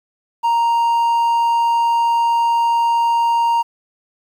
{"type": "tone", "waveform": "triangle", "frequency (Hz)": 932.3, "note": "A#5", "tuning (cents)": 0, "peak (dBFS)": -11, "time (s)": [0.43, 3.63], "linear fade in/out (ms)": 20, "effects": ["8-bit"]}